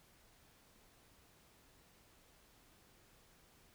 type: silence
effects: pink hiss -67 dBFS RMS until 3.74 s